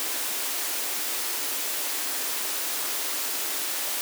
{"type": "high-pass noise", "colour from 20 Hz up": "white", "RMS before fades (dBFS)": -29, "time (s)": [0, 4.01], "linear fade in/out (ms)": 0, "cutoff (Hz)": 250, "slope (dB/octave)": 96, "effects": []}